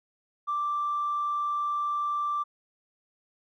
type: tone with tanh clipping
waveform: triangle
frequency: 1174.7 Hz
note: D6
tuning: in tune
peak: -26 dBFS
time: 0.47-2.44 s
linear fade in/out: 20 ms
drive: 4 dB
effects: none